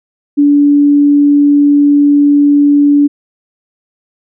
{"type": "tone", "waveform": "sine", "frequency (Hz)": 288.4, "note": "D4", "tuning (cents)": -31, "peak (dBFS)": -4, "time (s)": [0.37, 3.08], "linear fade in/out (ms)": 20, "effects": []}